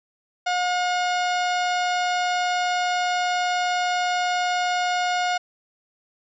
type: harmonic tone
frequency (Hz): 719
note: F#5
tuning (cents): -50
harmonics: 1 / 2 / 3 / 4 / 5 / 6 / 7 / 8 / 10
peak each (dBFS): -22 / -28 / -32 / -34 / -36 / -38 / -39 / -40 / -42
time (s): 0.46-5.38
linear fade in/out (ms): 10
effects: none